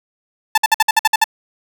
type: tone bursts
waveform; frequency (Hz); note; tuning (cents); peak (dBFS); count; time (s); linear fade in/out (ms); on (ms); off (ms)
sawtooth; 880; A5; 0; -5; 9; 0.55-1.242; 5; 28; 55
effects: none